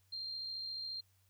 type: tone with amplitude modulation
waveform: sine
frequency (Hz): 4186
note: C8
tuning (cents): 0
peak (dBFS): -38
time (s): 0.12-1.01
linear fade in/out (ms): 10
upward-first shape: sine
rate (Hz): 74.3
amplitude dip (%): 35
effects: added 95 Hz sine -70 dBFS peak until 1.29 s + white hiss -75 dBFS RMS until 1.29 s